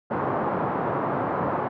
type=band-pass noise; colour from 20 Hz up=white; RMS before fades=-26 dBFS; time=0.1-1.69 s; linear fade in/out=20 ms; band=110 to 1100 Hz; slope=24 dB/octave; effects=none